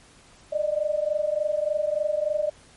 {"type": "tone pair together", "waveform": "sine", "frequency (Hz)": [592, 615.4], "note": ["D5", "D#5"], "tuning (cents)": [14, -19], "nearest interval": "minor second", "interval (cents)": 67, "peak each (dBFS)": -25, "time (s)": [0.52, 2.5], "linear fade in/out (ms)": 10, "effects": ["pink hiss -53 dBFS RMS until 2.76 s", "MP3 48 kbps"]}